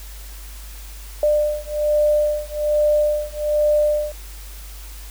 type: beating tone pair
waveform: sine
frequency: 597 / 598.2 Hz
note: D5 / D5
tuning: +28 / +32 cents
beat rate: 1.2 Hz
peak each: -19 dBFS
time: 1.23-4.12 s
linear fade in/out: 2 ms
effects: added 50 Hz sine -34 dBFS peak until 5.1 s + white hiss -42 dBFS RMS until 5.1 s